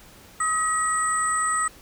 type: tone cluster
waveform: sine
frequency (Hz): 1268 / 1924 / 8070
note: D#6 / B6 / B8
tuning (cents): +32 / -46 / +36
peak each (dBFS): -23 / -29 / -26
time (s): 0.4-1.68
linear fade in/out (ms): 5
effects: pink hiss -49 dBFS RMS until 1.81 s